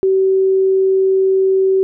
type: tone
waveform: sine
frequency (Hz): 382.2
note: G4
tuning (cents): -44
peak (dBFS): -10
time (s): 0.03-1.83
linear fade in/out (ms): 0
effects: none